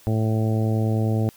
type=harmonic tone; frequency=110 Hz; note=A2; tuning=in tune; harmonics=1 / 2 / 3 / 4 / 5 / 6 / 7; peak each=-20 / -26 / -30 / -32 / -34 / -36 / -37 dBFS; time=0.07-1.29 s; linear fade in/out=0 ms; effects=white hiss -52 dBFS RMS until 1.36 s